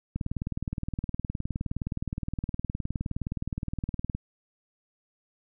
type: click train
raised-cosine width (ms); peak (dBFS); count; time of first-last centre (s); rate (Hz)
5; -18; 78; 0.16-4.15; 19.3
effects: none